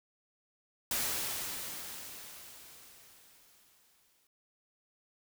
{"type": "noise with exponential decay", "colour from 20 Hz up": "white", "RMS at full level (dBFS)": -32, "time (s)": [0.91, 4.27], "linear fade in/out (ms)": 2, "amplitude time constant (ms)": 730, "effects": []}